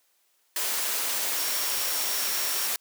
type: tone in noise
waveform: sine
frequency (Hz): 5570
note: F8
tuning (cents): -5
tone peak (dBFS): -35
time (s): 1.37-2.67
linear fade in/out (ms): 2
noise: white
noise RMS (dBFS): -28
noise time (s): 0.56-2.76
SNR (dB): -10
effects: white hiss -68 dBFS RMS until 2.8 s + high-pass 400 Hz 12 dB/octave